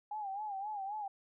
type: tone with vibrato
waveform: sine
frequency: 814 Hz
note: G#5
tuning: 35 cents flat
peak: -37 dBFS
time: 0.11-1.08 s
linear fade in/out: 5 ms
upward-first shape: sine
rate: 3.8 Hz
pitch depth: 100 cents each way
effects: none